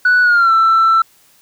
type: tone with pitch glide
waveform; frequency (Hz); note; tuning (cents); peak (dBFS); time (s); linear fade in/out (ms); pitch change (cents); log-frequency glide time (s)
sine; 1480 to 1333.9; F#6 to E6; 0 to +20; -6; 0.05-1.02; 5; -180; 0.22-0.52
effects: tanh soft clip ceiling -6 dBFS + white hiss -51 dBFS RMS until 1.41 s